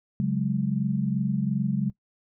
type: chord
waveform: sine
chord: C# suspended fourth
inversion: none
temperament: equal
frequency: 138.59 / 185 / 207.7 Hz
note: C#3 / F#3 / G#3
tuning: 0 / 0 / 0 cents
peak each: -27 dBFS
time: 0.2-1.9 s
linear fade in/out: 0 ms
effects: noise-tail reverb RT60 0.1 s tail -19 dB re dry